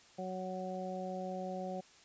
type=harmonic tone; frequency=185.6 Hz; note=F#3; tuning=6 cents sharp; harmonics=1 / 2 / 3 / 4; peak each=-42 / -46 / -42 / -43 dBFS; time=0.18-1.81 s; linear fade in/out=10 ms; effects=white hiss -61 dBFS RMS until 2.04 s + resampled to 16000 Hz